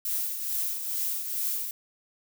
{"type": "noise with tremolo", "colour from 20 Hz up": "violet", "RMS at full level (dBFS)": -28, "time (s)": [0.05, 1.71], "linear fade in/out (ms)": 2, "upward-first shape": "triangle", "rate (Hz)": 2.3, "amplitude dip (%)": 55, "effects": []}